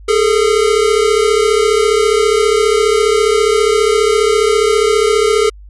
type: tone pair together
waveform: square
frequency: 413.5 / 448.3 Hz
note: G#4 / A4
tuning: -8 / +32 cents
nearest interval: minor second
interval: 140 cents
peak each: -13 dBFS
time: 0.08-5.5 s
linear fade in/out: 10 ms
effects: added 50 Hz sine -33 dBFS peak until 5.69 s + resampled to 24000 Hz